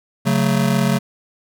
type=chord; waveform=square; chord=F# minor; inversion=second; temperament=just; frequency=138.75 / 185 / 222 Hz; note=C#3 / F#3 / A3; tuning=+2 / 0 / +16 cents; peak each=-20 dBFS; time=0.25-0.99 s; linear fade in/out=20 ms; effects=none